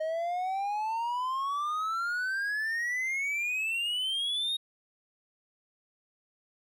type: exponential sweep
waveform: triangle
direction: up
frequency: 622.3 to 3757 Hz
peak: -27 dBFS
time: 0-4.57 s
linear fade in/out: 10 ms
effects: none